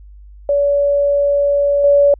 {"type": "tone with level steps", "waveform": "sine", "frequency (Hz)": 570, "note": "C#5", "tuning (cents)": 48, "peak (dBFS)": [-11, -7], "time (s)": [0.49, 2.14], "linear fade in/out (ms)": 2, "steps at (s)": 1.84, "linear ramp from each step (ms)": 2, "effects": ["added 50 Hz sine -36 dBFS peak until 2.19 s"]}